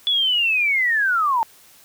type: linear sweep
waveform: sine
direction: down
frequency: 3452 to 871 Hz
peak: -16 dBFS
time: 0.07-1.43 s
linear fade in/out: 0 ms
effects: white hiss -50 dBFS RMS until 1.84 s